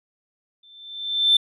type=tone with exponential growth; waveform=sine; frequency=3549 Hz; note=A7; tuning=14 cents sharp; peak=-10 dBFS; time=0.63-1.37 s; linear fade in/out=5 ms; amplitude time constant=160 ms; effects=tanh soft clip ceiling -8 dBFS